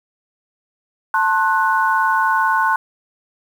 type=chord; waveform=sine; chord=F# diminished; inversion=first; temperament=just; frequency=888 / 1065.6 / 1480 Hz; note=A5 / C6 / F#6; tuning=+16 / +31 / 0 cents; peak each=-18 dBFS; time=1.14-2.76 s; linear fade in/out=2 ms; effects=7-bit